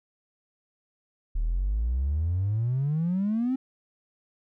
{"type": "exponential sweep", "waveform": "triangle", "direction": "up", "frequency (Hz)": [36.71, 267.8], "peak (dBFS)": -20, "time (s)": [1.35, 3.56], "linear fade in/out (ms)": 10, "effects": ["tanh soft clip ceiling -20 dBFS"]}